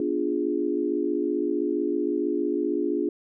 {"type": "chord", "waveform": "sine", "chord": "B diminished seventh", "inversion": "none", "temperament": "equal", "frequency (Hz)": [246.9, 293.7, 349.2, 415.3], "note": ["B3", "D4", "F4", "Ab4"], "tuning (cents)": [0, 0, 0, 0], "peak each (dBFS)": [-33, -27, -27, -29], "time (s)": [0, 3.09], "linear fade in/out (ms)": 2, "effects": []}